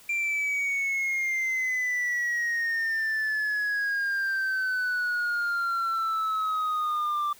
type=exponential sweep; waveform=sine; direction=down; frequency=2372 to 1174.7 Hz; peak=-22 dBFS; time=0.09-7.33 s; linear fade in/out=5 ms; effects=tanh soft clip ceiling -24 dBFS + white hiss -53 dBFS RMS until 7.39 s